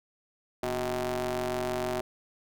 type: ring-modulated tone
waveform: sawtooth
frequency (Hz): 130.81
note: C3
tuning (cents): 0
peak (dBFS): -22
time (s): 0.63-2.01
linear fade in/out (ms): 2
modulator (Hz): 500
effects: none